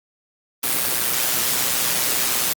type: noise with amplitude modulation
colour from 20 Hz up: white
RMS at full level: -18 dBFS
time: 0.63-2.53 s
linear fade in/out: 5 ms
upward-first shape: sine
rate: 123 Hz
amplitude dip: 60%
effects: high-pass 100 Hz 12 dB/octave + Opus 32 kbps